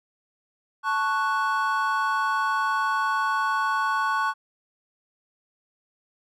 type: chord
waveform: triangle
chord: F# minor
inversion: first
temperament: equal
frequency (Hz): 880 / 1108.7 / 1480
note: A5 / C#6 / F#6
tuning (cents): 0 / 0 / 0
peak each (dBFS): -26 / -23 / -25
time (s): 0.83-4.34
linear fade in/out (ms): 50
effects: none